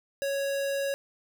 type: tone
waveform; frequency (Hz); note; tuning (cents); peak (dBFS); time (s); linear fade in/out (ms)
square; 554.4; C#5; 0; -28; 0.22-0.94; 0
effects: none